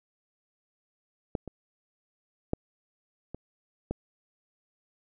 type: clicks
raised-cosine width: 2 ms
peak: -15 / -25 / -13 / -24 / -17 dBFS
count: 5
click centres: 1.352 / 1.477 / 2.534 / 3.346 / 3.91 s
effects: none